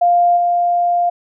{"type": "tone with level steps", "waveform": "sine", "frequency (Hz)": 700, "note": "F5", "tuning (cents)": 4, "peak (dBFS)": [-9, -12], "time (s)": [0.01, 1.1], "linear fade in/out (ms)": 10, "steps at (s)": 0.36, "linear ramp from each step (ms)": 20, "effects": []}